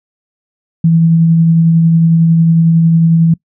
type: tone with tremolo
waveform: sine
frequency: 164.81 Hz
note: E3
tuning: in tune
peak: -4 dBFS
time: 0.84-3.34 s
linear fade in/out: 5 ms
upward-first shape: triangle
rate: 11 Hz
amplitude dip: 25%
effects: noise-tail reverb RT60 0.1 s tail -24 dB re dry